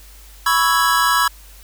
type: chord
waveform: square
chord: C# minor seventh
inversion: third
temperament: equal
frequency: 987.8 / 1108.7 / 1318.5 / 1661.2 Hz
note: B5 / C#6 / E6 / G#6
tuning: 0 / 0 / 0 / 0 cents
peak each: -20 dBFS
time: 0.46-1.28 s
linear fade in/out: 5 ms
effects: added 50 Hz sine -41 dBFS peak until 1.63 s + white hiss -46 dBFS RMS until 1.63 s